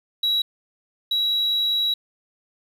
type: tone pair in turn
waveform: sine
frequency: 3885 / 3885 Hz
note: B7 / B7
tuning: -29 / -29 cents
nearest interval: unison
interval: 0 cents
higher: neither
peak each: -16 / -17 dBFS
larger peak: first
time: 0.23-0.42 / 1.11-1.94 s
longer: second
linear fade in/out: 5 ms
effects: tanh soft clip ceiling -17 dBFS + 8-bit

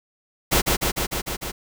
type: noise with echo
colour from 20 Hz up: pink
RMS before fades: -18 dBFS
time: 0.51-0.62 s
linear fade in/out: 20 ms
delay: 150 ms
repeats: 6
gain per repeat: -2 dB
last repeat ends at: 1.52 s
effects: none

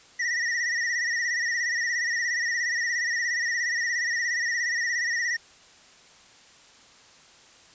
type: tone with vibrato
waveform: square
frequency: 1900 Hz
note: A#6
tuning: 33 cents sharp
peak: -25 dBFS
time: 0.19-5.37 s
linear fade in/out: 10 ms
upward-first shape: sine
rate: 17 Hz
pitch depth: 74 cents each way
effects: white hiss -53 dBFS RMS until 7.74 s + resampled to 16000 Hz

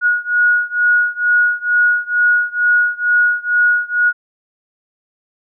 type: beating tone pair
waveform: sine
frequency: 1450 / 1452.2 Hz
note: F#6 / F#6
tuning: -35 / -33 cents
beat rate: 2.2 Hz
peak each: -14 / -15 dBFS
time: 0.01-4.13 s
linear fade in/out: 50 ms
effects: none

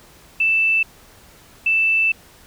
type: tone bursts at uneven times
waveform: sine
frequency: 2649 Hz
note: E7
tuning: 8 cents sharp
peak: -14 dBFS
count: 2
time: 0.4-0.83 / 1.66-2.12 s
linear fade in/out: 5 ms
effects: pink hiss -48 dBFS RMS until 2.46 s

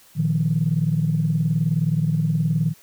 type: chord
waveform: sine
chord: Bb suspended fourth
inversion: none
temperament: equal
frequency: 116.54 / 155.56 / 174.61 Hz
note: Bb2 / Eb3 / F3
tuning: 0 / 0 / 0 cents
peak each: -25 / -19 / -24 dBFS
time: 0.15-2.74 s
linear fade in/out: 50 ms
effects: tanh soft clip ceiling -9 dBFS + white hiss -52 dBFS RMS until 2.82 s

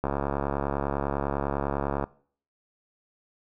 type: click train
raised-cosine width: 1 ms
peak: -13 dBFS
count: 141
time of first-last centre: 0.04-2.04 s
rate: 70 Hz
effects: noise-tail reverb RT60 0.5 s tail -21 dB re dry

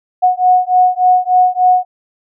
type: beating tone pair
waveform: sine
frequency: 730 / 733.4 Hz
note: F#5 / F#5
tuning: -24 / -15 cents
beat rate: 3.4 Hz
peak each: -11 dBFS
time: 0.22-1.85 s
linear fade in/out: 20 ms
effects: none

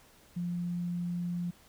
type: tone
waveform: sine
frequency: 174.8 Hz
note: F3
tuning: 2 cents sharp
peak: -31 dBFS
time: 0.36-1.51 s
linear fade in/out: 10 ms
effects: pink hiss -60 dBFS RMS until 1.68 s

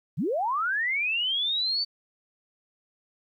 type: linear sweep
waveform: sine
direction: up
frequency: 110 to 4590 Hz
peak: -24 dBFS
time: 0.17-1.85 s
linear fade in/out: 20 ms
effects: 11-bit

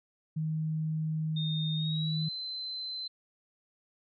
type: tone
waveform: sine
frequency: 157.1 Hz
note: D#3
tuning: 17 cents sharp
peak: -29 dBFS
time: 0.36-2.29 s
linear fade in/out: 10 ms
type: tone with pitch glide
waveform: sine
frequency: 3665 to 4067 Hz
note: A#7 to C8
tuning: -30 to -50 cents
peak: -35 dBFS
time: 1.36-3.08 s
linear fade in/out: 10 ms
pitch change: +180 cents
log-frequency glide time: 1.74-2.29 s
effects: none

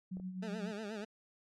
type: tone with tremolo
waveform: sine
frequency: 185 Hz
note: F#3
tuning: in tune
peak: -37 dBFS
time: 0.11-0.72 s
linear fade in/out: 10 ms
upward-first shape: sine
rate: 7.9 Hz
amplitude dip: 55%
type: clicks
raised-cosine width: 2 ms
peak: -38 dBFS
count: 2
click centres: 0.17 / 0.199 s
type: tone with vibrato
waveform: 20% pulse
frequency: 212.1 Hz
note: G#3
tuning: 37 cents sharp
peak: -35 dBFS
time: 0.42-1.05 s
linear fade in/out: 10 ms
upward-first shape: sine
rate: 8.3 Hz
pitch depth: 100 cents each way
effects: low-pass 6000 Hz 12 dB/octave + MP3 96 kbps

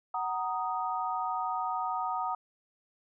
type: chord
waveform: sine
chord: D# minor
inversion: first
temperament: just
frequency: 746.7 / 933.4 / 1244.5 Hz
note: F#5 / A#5 / D#6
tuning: +16 / +2 / 0 cents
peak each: -34 dBFS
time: 0.14-2.35 s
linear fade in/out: 5 ms
effects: none

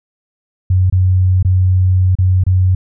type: tone with dropouts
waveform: sine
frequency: 92.5 Hz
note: F#2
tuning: in tune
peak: -8 dBFS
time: 0.7-2.75 s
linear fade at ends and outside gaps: 5 ms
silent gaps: 0.9-0.924 / 1.428-1.448 / 2.153-2.186 / 2.438-2.465 s
effects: none

